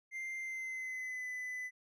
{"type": "tone with pitch glide", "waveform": "triangle", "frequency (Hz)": [2093, 2004], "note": ["C7", "B6"], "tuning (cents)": [0, 25], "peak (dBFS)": -37, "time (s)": [0.11, 1.71], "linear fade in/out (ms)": 50, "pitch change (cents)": -75, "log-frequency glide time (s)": [0.39, 1.27], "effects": []}